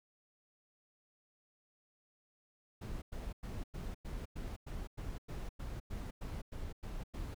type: noise bursts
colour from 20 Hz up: brown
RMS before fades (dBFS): -42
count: 15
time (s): 2.81-7.346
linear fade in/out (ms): 10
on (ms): 210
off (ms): 99
effects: none